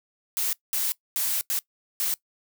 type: noise bursts at uneven times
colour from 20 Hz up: blue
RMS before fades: -26 dBFS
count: 5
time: 0.37-0.53 / 0.73-0.92 / 1.16-1.41 / 1.5-1.59 / 2-2.14 s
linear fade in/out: 0 ms
effects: noise-tail reverb RT60 0.1 s tail -21 dB re dry